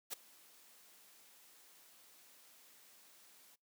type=noise with ADSR envelope; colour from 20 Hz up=white; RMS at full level=-40 dBFS; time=0.1-3.56 s; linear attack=31 ms; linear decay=11 ms; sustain=-23 dB; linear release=17 ms; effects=noise-tail reverb RT60 0.2 s tail -24 dB re dry + high-pass 200 Hz 12 dB/octave